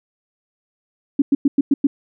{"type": "tone bursts", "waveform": "sine", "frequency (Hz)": 279.5, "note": "C#4", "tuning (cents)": 14, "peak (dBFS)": -10, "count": 6, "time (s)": [1.19, 1.87], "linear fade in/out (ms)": 5, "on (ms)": 30, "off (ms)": 100, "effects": []}